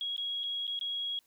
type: tone with dropouts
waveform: sine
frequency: 3310 Hz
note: G#7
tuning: 6 cents flat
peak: -32 dBFS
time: 0.01-1.19 s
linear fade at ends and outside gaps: 1 ms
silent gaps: 0.164-0.179 / 0.434-0.438 / 0.669-0.677 / 0.791-0.811 s
effects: white hiss -70 dBFS RMS until 1.26 s